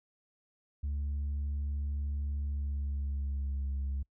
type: tone with pitch glide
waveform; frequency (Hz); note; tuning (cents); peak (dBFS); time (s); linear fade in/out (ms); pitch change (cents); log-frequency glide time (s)
sine; 71.7 to 68.46; D2 to C#2; -41 to -21; -29; 0.83-4.03; 10; -80; 2.41-3.66
effects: noise-tail reverb RT60 0.1 s tail -26 dB re dry + tanh soft clip ceiling -30 dBFS